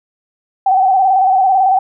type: tone with vibrato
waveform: sine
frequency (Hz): 763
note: G5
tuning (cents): -47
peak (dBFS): -8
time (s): 0.66-1.79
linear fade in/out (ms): 5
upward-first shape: square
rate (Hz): 18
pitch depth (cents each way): 45
effects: none